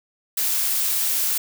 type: noise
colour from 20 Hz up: blue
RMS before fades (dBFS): -22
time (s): 0.37-1.38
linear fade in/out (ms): 5
effects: none